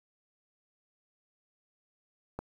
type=click; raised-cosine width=1 ms; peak=-22 dBFS; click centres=2.39 s; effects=9-bit